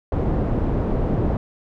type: low-pass noise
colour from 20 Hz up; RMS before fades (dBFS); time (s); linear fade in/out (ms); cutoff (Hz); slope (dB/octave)
pink; -21; 0.12-1.37; 2; 550; 12
effects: none